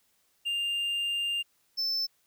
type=tone pair in turn; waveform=triangle; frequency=2800 / 5286 Hz; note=F7 / E8; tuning=+4 / +4 cents; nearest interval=major seventh; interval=1100 cents; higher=second; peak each=-26 dBFS; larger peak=neither; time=0.45-1.43 / 1.77-2.07 s; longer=first; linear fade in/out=20 ms; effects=white hiss -70 dBFS RMS until 2.26 s